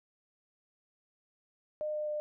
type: tone with pitch steps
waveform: sine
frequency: 608 / 604.5 / 601 Hz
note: D#5 / D5 / D5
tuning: -40 / +50 / +40 cents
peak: -32 dBFS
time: 1.81-2.2 s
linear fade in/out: 0 ms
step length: 130 ms
effects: none